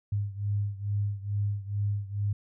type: beating tone pair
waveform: sine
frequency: 101.3 / 103.6 Hz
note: G#2 / G#2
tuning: -43 / -4 cents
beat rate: 2.3 Hz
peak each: -29 / -32 dBFS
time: 0.12-2.33 s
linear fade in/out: 5 ms
effects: none